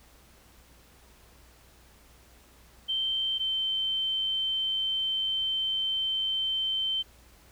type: tone pair in turn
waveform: sine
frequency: 3119 / 3099 Hz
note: G7 / G7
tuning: -9 / -21 cents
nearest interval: unison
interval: 12 cents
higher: first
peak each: -26 dBFS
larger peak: neither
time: 2.88-3.39 / 3.39-7.03 s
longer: second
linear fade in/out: 20 ms
effects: added 60 Hz sine -58 dBFS peak until 7.51 s + pink hiss -58 dBFS RMS until 7.51 s